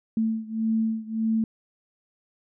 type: beating tone pair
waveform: sine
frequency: 221.8 / 223.5 Hz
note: A3 / A3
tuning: +14 / +27 cents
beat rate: 1.7 Hz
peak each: -25 / -27 dBFS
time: 0.17-1.44 s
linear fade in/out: 2 ms
effects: none